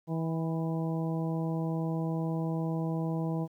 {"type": "harmonic tone with a mistuned harmonic", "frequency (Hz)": 162.4, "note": "E3", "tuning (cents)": -26, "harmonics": [1, 2, 3, 4, 5, 6], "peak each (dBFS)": [-30, -36, -40, -42, -44, -46], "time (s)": [0.07, 3.48], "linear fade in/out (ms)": 50, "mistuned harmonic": 6, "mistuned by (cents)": 26, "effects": ["11-bit"]}